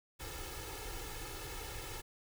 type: noise with comb filter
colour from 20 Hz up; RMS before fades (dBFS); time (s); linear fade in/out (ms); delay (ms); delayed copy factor
pink; -44; 0.19-2.02; 20; 2.3; +0.95
effects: none